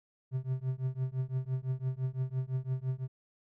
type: tone with tremolo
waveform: triangle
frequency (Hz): 130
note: C3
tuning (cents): -11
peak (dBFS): -25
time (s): 0.31-3.08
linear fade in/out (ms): 50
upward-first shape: triangle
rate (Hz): 5.9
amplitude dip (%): 100
effects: none